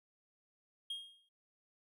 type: tone with exponential decay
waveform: triangle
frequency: 3245 Hz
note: G#7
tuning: 41 cents flat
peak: -35 dBFS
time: 0.9-1.29 s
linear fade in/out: 5 ms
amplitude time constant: 84 ms
effects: none